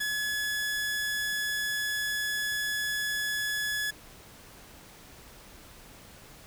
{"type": "tone", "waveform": "sawtooth", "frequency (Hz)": 1700, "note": "G#6", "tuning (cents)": 40, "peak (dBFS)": -25, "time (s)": [0, 3.91], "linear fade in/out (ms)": 10, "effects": ["pink hiss -51 dBFS RMS until 6.46 s"]}